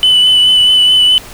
sine tone with vibrato, 2995 Hz, F#7, 20 cents sharp, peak -3 dBFS, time 0.03-1.18 s, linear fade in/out 0 ms, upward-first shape sine, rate 4.7 Hz, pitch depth 18 cents each way, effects tanh soft clip ceiling -3 dBFS + pink hiss -32 dBFS RMS until 1.33 s

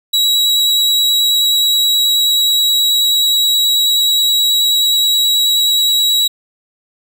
40% pulse tone with vibrato, 3878 Hz, B7, 32 cents flat, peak -9 dBFS, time 0.13-6.28 s, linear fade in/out 10 ms, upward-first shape sine, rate 9.4 Hz, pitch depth 11 cents each way, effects none

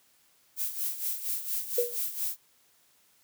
violet noise with tremolo, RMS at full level -30 dBFS, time 0.56-2.37 s, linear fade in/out 50 ms, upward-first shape sine, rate 4.3 Hz, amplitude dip 70%
sine tone with exponential decay, 481.3 Hz, B4, 45 cents flat, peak -20 dBFS, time 1.78-1.99 s, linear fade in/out 5 ms, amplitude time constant 45 ms
effects white hiss -65 dBFS RMS until 3.23 s + high-pass 60 Hz 12 dB/octave

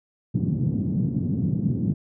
white band-pass noise, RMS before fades -24 dBFS, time 0.34-1.94 s, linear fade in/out 10 ms, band 110 to 210 Hz, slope 24 dB/octave, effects none

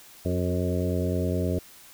harmonic tone with a mistuned harmonic, 89.6 Hz, F2, 45 cents sharp, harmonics 1 / 2 / 3 / 4 / 5 / 6 / 7, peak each -27 / -30 / -32 / -33 / -34 / -35 / -35 dBFS, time 0.25-1.59 s, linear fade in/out 5 ms, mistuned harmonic 4, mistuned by +27 cents, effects white hiss -50 dBFS RMS until 1.93 s

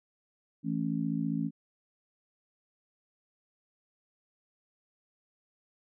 sine chord, A major, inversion second, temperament just, 165 / 220 / 275 Hz, E3 / A3 / C#4, +2 / 0 / -14 cents, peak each -33 dBFS, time 0.63-1.51 s, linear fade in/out 50 ms, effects none

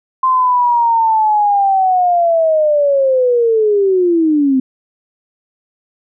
sine linear sweep, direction down, 1046.5 to 255.8 Hz, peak -9 dBFS, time 0.23-4.6 s, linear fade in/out 5 ms, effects none

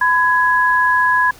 sine tone pair together, 1005.4 / 1669 Hz, B5 / G#6, +31 / +8 cents, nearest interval major sixth, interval 877 cents, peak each -14 dBFS, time 0.01-1.31 s, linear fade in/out 5 ms, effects pink hiss -42 dBFS RMS until 1.39 s

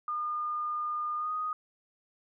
sine tone with pitch glide, 1215 to 1244.1 Hz, D#6 to D#6, -42 to -1 cents, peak -30 dBFS, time 0.08-1.53 s, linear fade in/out 2 ms, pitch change +41 cents, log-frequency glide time 1.17-1.32 s, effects none

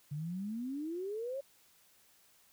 sine exponential sweep, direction up, 141.4 to 564 Hz, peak -36 dBFS, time 0.11-1.41 s, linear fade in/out 10 ms, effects white hiss -66 dBFS RMS until 2.52 s

